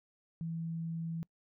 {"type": "tone", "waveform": "sine", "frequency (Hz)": 164.81, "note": "E3", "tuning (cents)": 0, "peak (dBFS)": -35, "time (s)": [0.41, 1.23], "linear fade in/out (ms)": 0, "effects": ["noise-tail reverb RT60 0.1 s tail -25 dB re dry"]}